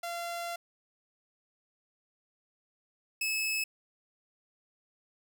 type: tone pair in turn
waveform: sawtooth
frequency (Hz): 687 / 2594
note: F5 / E7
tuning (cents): -29 / -28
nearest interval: octave + major seventh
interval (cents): 2301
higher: second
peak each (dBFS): -31 / -26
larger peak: second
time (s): 0.03-0.56 / 3.21-3.64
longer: first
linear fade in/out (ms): 5
effects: none